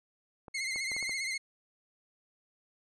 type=clicks; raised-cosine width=1 ms; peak=-32 dBFS; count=6; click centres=0.482 / 0.76 / 0.917 / 0.965 / 1.027 / 1.094 s
type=tone with vibrato; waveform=sawtooth; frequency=2123 Hz; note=C7; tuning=25 cents sharp; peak=-29 dBFS; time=0.54-1.38 s; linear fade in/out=10 ms; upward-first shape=sine; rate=15 Hz; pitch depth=62 cents each way
effects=resampled to 22050 Hz